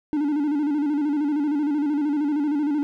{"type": "tone with vibrato", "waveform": "triangle", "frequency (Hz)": 293.7, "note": "D4", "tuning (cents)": 0, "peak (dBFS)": -18, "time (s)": [0.13, 2.83], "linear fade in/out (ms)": 0, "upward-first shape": "square", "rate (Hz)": 13, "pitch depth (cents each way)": 63, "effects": []}